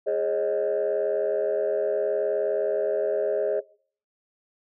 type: chord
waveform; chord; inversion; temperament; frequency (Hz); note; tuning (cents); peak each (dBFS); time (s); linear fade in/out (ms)
sine; Ab suspended fourth; none; equal with one note detuned; 415.3 / 543 / 622.3; Ab4 / Db5 / Eb5; 0 / -36 / 0; -25; 0.06-3.61; 20
effects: noise-tail reverb RT60 0.5 s tail -22 dB re dry + tanh soft clip ceiling -17 dBFS

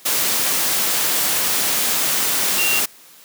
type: tone in noise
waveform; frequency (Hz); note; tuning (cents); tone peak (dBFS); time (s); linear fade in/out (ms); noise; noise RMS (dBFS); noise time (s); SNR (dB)
sine; 2760; F7; -21; -19; 2.58-2.8; 10; white; -19; 0.05-2.86; -3
effects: white hiss -46 dBFS RMS until 3.24 s + high-pass 150 Hz 12 dB/octave

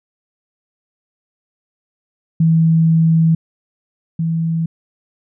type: tone pair in turn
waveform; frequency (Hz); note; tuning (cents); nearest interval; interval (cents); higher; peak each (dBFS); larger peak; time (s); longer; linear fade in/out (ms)
sine; 162.7 / 163.93; E3 / E3; -22 / -9; unison; 13; second; -9 / -15; first; 2.4-3.35 / 4.19-4.66; first; 5
effects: none

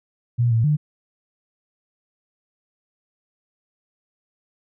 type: tone with pitch steps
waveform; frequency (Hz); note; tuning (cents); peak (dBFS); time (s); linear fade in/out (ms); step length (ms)
sine; 119.8 / 113.8 / 149.8; A#2 / A#2 / D3; +48 / -41 / +35; -15; 0.38-0.77; 20; 130
effects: none

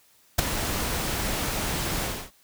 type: noise with ADSR envelope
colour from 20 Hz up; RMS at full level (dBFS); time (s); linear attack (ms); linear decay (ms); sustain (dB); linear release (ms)
pink; -17; 0.38-2.31; 12; 7; -11; 280
effects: white hiss -60 dBFS RMS until 2.43 s

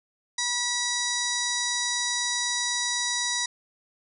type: harmonic tone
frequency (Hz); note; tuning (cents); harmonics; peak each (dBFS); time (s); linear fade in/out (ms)
972; B5; -28; 1 / 2 / 4 / 5 / 6 / 7 / 8 / 9 / 10; -36 / -32 / -30 / -34 / -31 / -35 / -40 / -39 / -42; 0.38-3.46; 5
effects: none

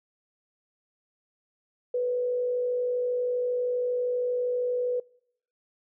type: tone with frequency modulation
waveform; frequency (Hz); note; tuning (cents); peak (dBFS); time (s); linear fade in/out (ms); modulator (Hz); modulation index
sine; 493.9; B4; 0; -24; 1.94-5; 5; 52.6; 0.25
effects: noise-tail reverb RT60 0.7 s tail -25 dB re dry

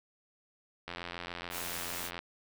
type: click train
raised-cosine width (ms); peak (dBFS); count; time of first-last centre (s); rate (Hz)
0.3; -23; 115; 0.88-2.19; 87
type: noise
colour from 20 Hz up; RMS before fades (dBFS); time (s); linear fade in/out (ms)
white; -40; 1.5-2.11; 50
effects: none

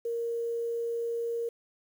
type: tone with quantisation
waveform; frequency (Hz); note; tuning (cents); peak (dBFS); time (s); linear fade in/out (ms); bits
sine; 466.2; A#4; 0; -29; 0.05-1.49; 5; 9
effects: none

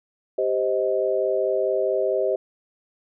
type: chord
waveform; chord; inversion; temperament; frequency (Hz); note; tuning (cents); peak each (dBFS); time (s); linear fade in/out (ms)
sine; C minor; second; just; 392.4 / 523.3 / 627.9; G4 / C5 / Eb5; +2 / 0 / +16; -24; 0.38-2.36; 5
effects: none

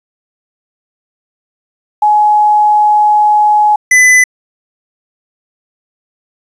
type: tone pair in turn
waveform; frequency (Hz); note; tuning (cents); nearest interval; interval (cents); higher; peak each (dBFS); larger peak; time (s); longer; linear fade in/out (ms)
sine / square; 842 / 2005; G#5 / B6; +24 / +26; octave + minor third; 1502; second; -5 / -4; second; 2.02-3.76 / 3.91-4.24; first; 5
effects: resampled to 22050 Hz + 7-bit

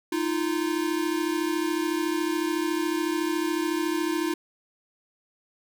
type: tone pair together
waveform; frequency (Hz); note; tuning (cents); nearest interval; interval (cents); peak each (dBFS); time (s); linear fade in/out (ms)
square; 311.1 / 345; D#4 / F4; 0 / -21; major second; 179; -28 / -28; 0.12-4.34; 5
effects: none

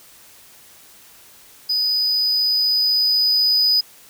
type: tone with level ramp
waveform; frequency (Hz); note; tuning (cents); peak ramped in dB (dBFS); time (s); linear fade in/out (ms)
triangle; 4978; D#8; 0; -16 to -12; 1.69-3.81; 10
effects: white hiss -47 dBFS RMS until 4.09 s

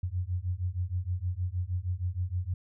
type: beating tone pair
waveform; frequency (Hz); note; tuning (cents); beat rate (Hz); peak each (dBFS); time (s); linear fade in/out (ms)
sine; 87.2 / 93.6; F2 / F#2; -2 / +20; 6.4; -32 / -32; 0.03-2.54; 5
effects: none

